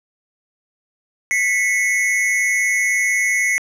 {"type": "tone pair together", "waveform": "square", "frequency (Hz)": [1989, 2189], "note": ["B6", "C#7"], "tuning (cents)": [12, -22], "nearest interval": "major second", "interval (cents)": 166, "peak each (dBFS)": -19, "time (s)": [1.31, 3.58], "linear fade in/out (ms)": 0, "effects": ["low-pass 11000 Hz 12 dB/octave"]}